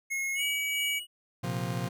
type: tone with pitch glide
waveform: square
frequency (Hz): 2166 to 2278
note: C#7 to C#7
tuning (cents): -41 to +47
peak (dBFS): -30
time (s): 0.1-1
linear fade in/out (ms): 20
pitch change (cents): +88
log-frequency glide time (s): 0.35-0.43
type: tone with tremolo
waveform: square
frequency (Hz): 2910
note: F#7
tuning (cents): -29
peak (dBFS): -31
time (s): 0.35-1.07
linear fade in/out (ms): 50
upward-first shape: sine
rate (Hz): 2.5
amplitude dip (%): 60
type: chord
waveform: 40% pulse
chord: Bb suspended second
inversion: none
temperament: just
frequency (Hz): 116.54 / 131.11 / 174.81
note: Bb2 / C3 / F3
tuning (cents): 0 / +4 / +2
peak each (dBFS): -34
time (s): 1.43-1.89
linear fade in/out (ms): 10
effects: none